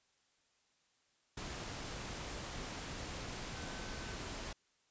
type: tone in noise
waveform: sine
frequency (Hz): 1525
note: G6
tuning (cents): -48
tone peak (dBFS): -53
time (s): 3.55-4.15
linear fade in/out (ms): 5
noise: pink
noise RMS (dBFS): -44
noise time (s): 1.37-4.53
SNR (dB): -12
effects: white hiss -75 dBFS RMS until 4.9 s + resampled to 16000 Hz